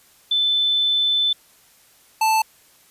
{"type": "tone pair in turn", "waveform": ["sine", "square"], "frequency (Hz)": [3520, 880], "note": ["A7", "A5"], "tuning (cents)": [0, 0], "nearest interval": "2 octaves", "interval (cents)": 2400, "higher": "first", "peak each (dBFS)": -16, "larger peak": "neither", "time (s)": [[0.31, 1.33], [2.21, 2.42]], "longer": "first", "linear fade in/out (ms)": 5, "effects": ["white hiss -54 dBFS RMS until 2.9 s", "resampled to 32000 Hz"]}